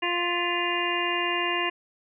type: harmonic tone with a mistuned harmonic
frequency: 349.7 Hz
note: F4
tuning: 2 cents sharp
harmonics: 1 / 2 / 3 / 5 / 6 / 7 / 8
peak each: -31 / -34 / -30 / -32 / -33 / -34 / -30 dBFS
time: 0.02-1.7 s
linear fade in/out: 10 ms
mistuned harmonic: 6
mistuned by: -51 cents
effects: none